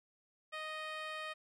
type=tone with band-pass filter; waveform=10% pulse; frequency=622.3 Hz; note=D#5; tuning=in tune; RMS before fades=-43 dBFS; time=0.52-1.34 s; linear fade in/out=20 ms; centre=1400 Hz; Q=0.55; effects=none